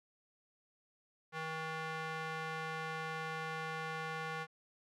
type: tone with band-pass filter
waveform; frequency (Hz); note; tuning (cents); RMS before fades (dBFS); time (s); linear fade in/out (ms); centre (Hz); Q
square; 159.5; D#3; +43; -41; 1.32-4.47; 50; 1500; 1.1
effects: none